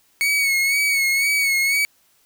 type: tone with vibrato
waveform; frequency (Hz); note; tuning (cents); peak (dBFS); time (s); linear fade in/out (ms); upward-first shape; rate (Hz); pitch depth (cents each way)
40% pulse; 2217; C#7; 0; -16; 0.21-1.85; 0; sine; 2; 49
effects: white hiss -60 dBFS RMS until 2.25 s

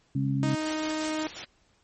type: harmonic tone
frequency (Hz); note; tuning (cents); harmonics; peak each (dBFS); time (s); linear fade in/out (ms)
68; C#2; -33; 2 / 3 / 4; -26 / -33 / -29; 0.15-0.55; 5
type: tone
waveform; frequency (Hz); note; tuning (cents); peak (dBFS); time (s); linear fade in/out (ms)
sawtooth; 311.1; D#4; 0; -24; 0.43-1.27; 0
type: noise with tremolo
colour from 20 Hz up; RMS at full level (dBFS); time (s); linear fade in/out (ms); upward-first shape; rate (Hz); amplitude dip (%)
white; -36; 0.65-1.45; 10; square; 5.6; 40
effects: pink hiss -66 dBFS RMS until 1.83 s + MP3 32 kbps

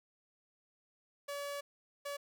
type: tone bursts at uneven times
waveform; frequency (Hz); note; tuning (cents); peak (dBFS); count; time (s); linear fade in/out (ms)
sawtooth; 570; C#5; +48; -35; 2; 1.28-1.61 / 2.05-2.17; 10
effects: none

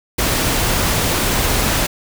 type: noise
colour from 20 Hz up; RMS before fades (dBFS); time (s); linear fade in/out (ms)
pink; -17; 0.18-1.87; 10
effects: none

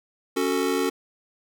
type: chord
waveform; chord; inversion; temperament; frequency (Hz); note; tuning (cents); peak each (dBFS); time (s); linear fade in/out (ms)
square; F# minor; second; just; 277.5 / 370 / 444; C#4 / F#4 / A4; +2 / 0 / +16; -27; 0.36-0.9; 10
effects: none

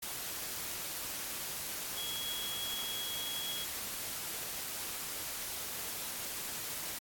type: tone in noise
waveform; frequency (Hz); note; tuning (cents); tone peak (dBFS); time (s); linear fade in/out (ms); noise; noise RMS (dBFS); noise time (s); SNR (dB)
sine; 3322; G#7; 0; -38; 1.97-3.65; 10; white; -40; 0.02-6.99; -1
effects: AAC 64 kbps

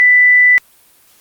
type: tone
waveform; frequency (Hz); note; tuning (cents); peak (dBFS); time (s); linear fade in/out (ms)
sine; 1986; B6; +9; -5; 0-0.58; 0
effects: white hiss -49 dBFS RMS until 1.2 s + Opus 24 kbps

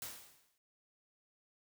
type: noise with exponential decay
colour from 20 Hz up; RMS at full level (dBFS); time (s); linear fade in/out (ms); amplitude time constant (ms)
white; -42; 0.02-0.58; 1; 120
effects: noise-tail reverb RT60 0.1 s tail -21 dB re dry

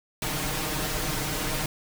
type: noise with comb filter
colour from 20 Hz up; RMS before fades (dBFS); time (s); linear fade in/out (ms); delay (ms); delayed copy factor
pink; -29; 0.22-1.66; 2; 6.5; +0.9
effects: none

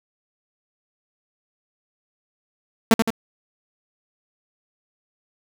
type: tone with echo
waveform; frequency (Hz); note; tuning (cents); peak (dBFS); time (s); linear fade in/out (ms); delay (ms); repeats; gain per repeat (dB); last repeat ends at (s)
sawtooth; 225.4; A3; +42; -6; 2.91-2.94; 2; 82; 2; -5; 3.104
effects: none

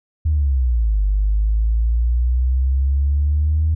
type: exponential two-way sweep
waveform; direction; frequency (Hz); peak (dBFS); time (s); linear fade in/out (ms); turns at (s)
sine; down then up; 79.7 to 49 to 79.7; -13; 0.25-3.75; 10; 1.04
effects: tanh soft clip ceiling -9 dBFS

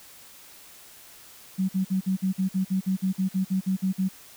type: tone bursts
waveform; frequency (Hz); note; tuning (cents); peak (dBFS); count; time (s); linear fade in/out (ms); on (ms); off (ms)
sine; 189.2; F#3; +39; -21; 16; 1.58-4.09; 20; 110; 50
effects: white hiss -49 dBFS RMS until 4.36 s

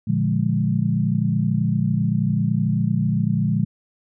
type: chord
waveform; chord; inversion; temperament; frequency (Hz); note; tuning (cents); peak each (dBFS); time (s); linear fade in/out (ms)
sine; Bb dominant seventh; none; equal; 116.54 / 146.83 / 174.61 / 207.7; Bb2 / D3 / F3 / Ab3; 0 / 0 / 0 / 0; -23; 0.07-3.65; 10
effects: none

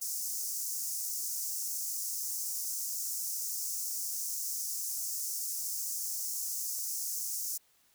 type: high-pass noise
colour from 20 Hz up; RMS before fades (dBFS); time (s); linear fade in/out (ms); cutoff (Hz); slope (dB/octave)
pink; -36; 0.01-7.58; 10; 5500; 48
effects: white hiss -68 dBFS RMS until 7.94 s

